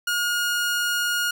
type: tone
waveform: sawtooth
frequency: 1432 Hz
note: F6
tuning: 43 cents sharp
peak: -18 dBFS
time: 0.07-1.31 s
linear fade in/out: 5 ms
effects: none